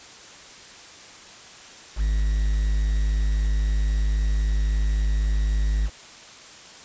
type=tone with quantisation; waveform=triangle; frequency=51.91 Hz; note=G#1; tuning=in tune; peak=-17 dBFS; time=1.96-5.9 s; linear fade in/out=50 ms; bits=7; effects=white hiss -44 dBFS RMS until 6.84 s + resampled to 16000 Hz